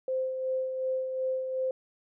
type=tone with tremolo; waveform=sine; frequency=520 Hz; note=C5; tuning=11 cents flat; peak=-26 dBFS; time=0.08-1.71 s; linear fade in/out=2 ms; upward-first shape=sine; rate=2.7 Hz; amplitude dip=45%; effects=none